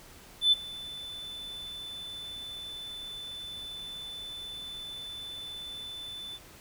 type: tone with ADSR envelope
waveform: triangle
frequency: 3512 Hz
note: A7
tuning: 4 cents flat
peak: -14 dBFS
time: 0.41-6.39 s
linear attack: 110 ms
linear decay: 23 ms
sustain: -23 dB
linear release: 40 ms
effects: tanh soft clip ceiling -16 dBFS + pink hiss -52 dBFS RMS until 6.6 s